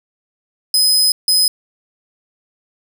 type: tone bursts at uneven times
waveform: sawtooth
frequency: 5040 Hz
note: D#8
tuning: 21 cents sharp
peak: -8 dBFS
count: 2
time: 0.74-1.12 / 1.28-1.48 s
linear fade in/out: 2 ms
effects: none